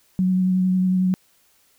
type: tone with vibrato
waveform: sine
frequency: 185 Hz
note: F#3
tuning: in tune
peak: -16 dBFS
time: 0.19-1.14 s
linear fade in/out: 0 ms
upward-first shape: triangle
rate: 11 Hz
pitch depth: 19 cents each way
effects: white hiss -60 dBFS RMS until 1.78 s